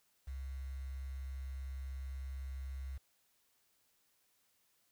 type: tone with quantisation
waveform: sine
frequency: 66.6 Hz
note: C2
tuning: 31 cents sharp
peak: -40 dBFS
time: 0.27-2.98 s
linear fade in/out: 10 ms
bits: 10
effects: white hiss -75 dBFS RMS until 4.91 s